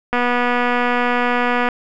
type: click train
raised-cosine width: 0.5 ms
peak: -4 dBFS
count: 381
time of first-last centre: 0.13-1.687 s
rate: 244 Hz
effects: none